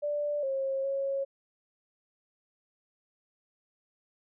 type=tone with pitch steps; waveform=sine; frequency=587 / 539 / 548 Hz; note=D5 / C#5 / C#5; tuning=-1 / -49 / -20 cents; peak=-28 dBFS; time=0.02-1.25 s; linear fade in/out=20 ms; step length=410 ms; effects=none